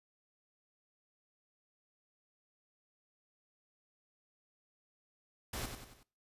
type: noise with echo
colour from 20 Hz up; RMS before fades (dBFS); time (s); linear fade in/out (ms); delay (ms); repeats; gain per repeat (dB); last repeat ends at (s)
pink; -40; 5.53-5.66; 5; 93; 4; -6; 6.032
effects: noise-tail reverb RT60 0.4 s tail -22 dB re dry + resampled to 32000 Hz